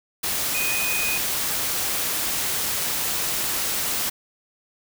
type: tone in noise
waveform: sine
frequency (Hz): 2489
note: D#7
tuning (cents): 0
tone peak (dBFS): -25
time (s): 0.54-1.18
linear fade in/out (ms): 10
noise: white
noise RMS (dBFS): -25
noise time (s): 0.23-4.1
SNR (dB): -3
effects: none